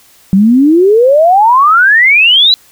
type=exponential sweep; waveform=sine; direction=up; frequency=185 to 4051 Hz; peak=-3 dBFS; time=0.33-2.54 s; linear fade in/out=0 ms; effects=white hiss -44 dBFS RMS until 2.71 s